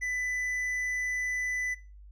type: tone with hard clipping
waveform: sine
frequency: 1995 Hz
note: B6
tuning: 17 cents sharp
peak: -31 dBFS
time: 0.01-1.75 s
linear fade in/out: 20 ms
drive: 6 dB
effects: noise-tail reverb RT60 0.3 s tail -18 dB re dry + added 50 Hz sine -47 dBFS peak until 2.11 s